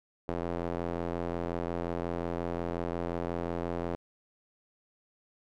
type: tone with band-pass filter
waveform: square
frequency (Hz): 42.8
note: F1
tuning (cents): -34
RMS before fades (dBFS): -34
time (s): 0.28-3.96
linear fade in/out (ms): 10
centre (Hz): 510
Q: 1
effects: none

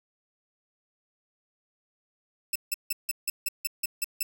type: tone bursts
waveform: 5% pulse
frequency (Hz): 2637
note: E7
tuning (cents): 0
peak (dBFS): -16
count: 10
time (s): 2.53-4.23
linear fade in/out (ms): 5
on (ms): 26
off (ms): 160
effects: none

